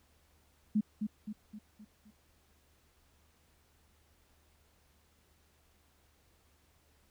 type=tone with echo; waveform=sine; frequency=212 Hz; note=G#3; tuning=36 cents sharp; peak=-25 dBFS; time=0.75-0.81 s; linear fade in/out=10 ms; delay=260 ms; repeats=5; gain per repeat=-6 dB; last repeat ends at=2.11 s; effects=added 75 Hz sine -70 dBFS peak until 7.1 s + pink hiss -70 dBFS RMS until 7.1 s